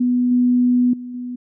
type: tone with level steps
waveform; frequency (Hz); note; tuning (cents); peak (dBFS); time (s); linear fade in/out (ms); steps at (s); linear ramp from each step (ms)
sine; 246.9; B3; 0; -14 / -12 / -28 / -25; 0-1.36; 10; 0.31 / 0.93 / 1.14; 5
effects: none